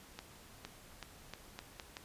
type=accelerating click train; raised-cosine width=0.2 ms; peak=-26 dBFS; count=7; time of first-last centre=0.19-1.969 s; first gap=460 ms; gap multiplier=0.82; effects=pink hiss -57 dBFS RMS until 2.04 s + resampled to 32000 Hz